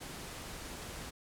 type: low-pass noise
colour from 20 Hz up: pink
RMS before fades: -45 dBFS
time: 0-1.11 s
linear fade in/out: 20 ms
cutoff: 12000 Hz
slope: 24 dB/octave
effects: none